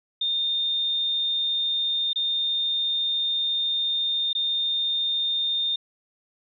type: tone with dropouts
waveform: sine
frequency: 3637 Hz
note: A#7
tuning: 43 cents flat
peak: -22 dBFS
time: 0.21-5.76 s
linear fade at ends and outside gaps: 5 ms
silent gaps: 2.132-2.158 / 4.331-4.35 s
effects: none